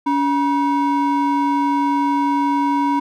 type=ring-modulated tone; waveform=triangle; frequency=622.3 Hz; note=D#5; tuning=in tune; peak=-10 dBFS; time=0.06-3 s; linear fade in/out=10 ms; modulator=339 Hz; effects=none